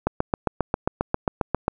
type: click train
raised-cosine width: 1 ms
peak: -6 dBFS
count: 13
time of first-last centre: 0.07-1.681 s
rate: 7.45 Hz
effects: none